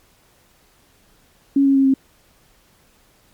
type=tone with pitch steps; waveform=sine; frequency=277.2 / 274 / 270.9 / 267.8 Hz; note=C#4 / C#4 / C#4 / C4; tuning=0 / -20 / -40 / +40 cents; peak=-11 dBFS; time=1.56-1.94 s; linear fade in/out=5 ms; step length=95 ms; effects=pink hiss -56 dBFS RMS until 3.33 s + MP3 96 kbps